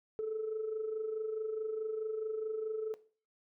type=tone with amplitude modulation; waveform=sine; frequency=437 Hz; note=A4; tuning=12 cents flat; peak=-30 dBFS; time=0.19-2.94 s; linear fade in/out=0 ms; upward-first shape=sine; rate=24.7 Hz; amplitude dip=55%; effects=noise-tail reverb RT60 0.4 s tail -17 dB re dry + tanh soft clip ceiling -29 dBFS